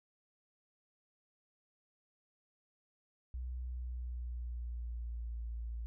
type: tone with pitch glide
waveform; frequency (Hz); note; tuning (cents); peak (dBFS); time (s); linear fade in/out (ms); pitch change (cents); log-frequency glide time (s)
sine; 62.2 to 57.37; B1 to A#1; +13 to -27; -38; 3.34-5.86; 0; -140; 3.59-5.44
effects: none